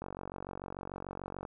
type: click train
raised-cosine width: 1 ms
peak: -26 dBFS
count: 68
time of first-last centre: 0.02-1.452 s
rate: 46.8 Hz
effects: none